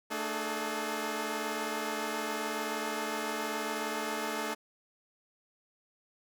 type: tone cluster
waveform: 10% pulse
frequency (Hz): 222.9 / 299.6 / 426.7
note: A3 / D4 / G#4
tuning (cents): +23 / +35 / +47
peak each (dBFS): -29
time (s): 0.1-4.55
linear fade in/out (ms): 20
effects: none